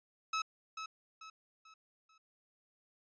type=tone with echo; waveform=sawtooth; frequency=1294 Hz; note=E6; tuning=32 cents flat; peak=-29 dBFS; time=0.33-0.42 s; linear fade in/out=5 ms; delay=440 ms; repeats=4; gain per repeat=-8 dB; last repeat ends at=2.18 s; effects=resampled to 16000 Hz